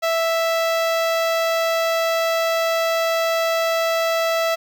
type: tone with notch filter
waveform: sawtooth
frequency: 659.3 Hz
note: E5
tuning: in tune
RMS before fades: -20 dBFS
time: 0.02-4.56 s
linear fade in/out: 20 ms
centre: 9600 Hz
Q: 0.96
effects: none